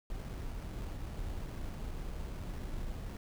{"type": "noise with sample-and-hold", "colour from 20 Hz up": "brown", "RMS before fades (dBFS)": -40, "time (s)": [0.1, 3.17], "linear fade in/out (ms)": 2, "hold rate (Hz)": 3675, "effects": []}